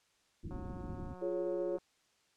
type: low-pass noise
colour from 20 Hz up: pink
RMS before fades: -43 dBFS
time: 0.43-1.14 s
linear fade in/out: 10 ms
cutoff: 350 Hz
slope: 48 dB/octave
type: click train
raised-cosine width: 1 ms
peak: -38 dBFS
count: 233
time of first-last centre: 0.51-1.785 s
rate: 182 Hz
type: chord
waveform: sine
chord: Db major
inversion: first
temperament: equal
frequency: 349.2 / 415.3 / 554.4 Hz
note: F4 / Ab4 / Db5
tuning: 0 / 0 / 0 cents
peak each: -36 / -40 / -37 dBFS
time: 1.21-1.78 s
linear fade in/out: 20 ms
effects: white hiss -72 dBFS RMS until 2.36 s + low-pass 7000 Hz 12 dB/octave